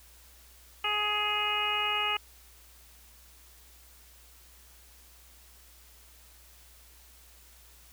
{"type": "harmonic tone with a mistuned harmonic", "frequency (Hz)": 418.9, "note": "G#4", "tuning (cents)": 15, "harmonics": [1, 2, 3, 4, 5, 6, 7], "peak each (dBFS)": [-42, -35, -33, -42, -37, -33, -31], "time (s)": [0.84, 2.17], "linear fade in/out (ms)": 5, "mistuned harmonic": 7, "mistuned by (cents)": -22, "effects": ["added 60 Hz sine -57 dBFS peak until 7.92 s", "white hiss -57 dBFS RMS until 7.92 s"]}